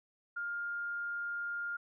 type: tone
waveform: sine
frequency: 1408 Hz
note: F6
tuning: 14 cents sharp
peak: -35 dBFS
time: 0.36-1.77 s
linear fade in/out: 10 ms
effects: none